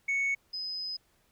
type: tone pair in turn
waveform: sine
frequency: 2217 / 5038 Hz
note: C#7 / D#8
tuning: 0 / +21 cents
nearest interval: octave + major second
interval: 1421 cents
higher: second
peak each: -24 / -33 dBFS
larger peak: first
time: 0.08-0.35 / 0.53-0.97 s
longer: second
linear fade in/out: 10 ms
effects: tanh soft clip ceiling -25 dBFS + pink hiss -69 dBFS RMS until 1.31 s